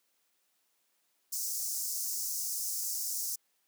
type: high-pass noise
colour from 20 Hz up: pink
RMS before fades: -35 dBFS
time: 1.32-3.36 s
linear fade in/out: 10 ms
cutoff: 5300 Hz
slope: 48 dB/octave
effects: white hiss -75 dBFS RMS until 3.67 s + high-pass 200 Hz 12 dB/octave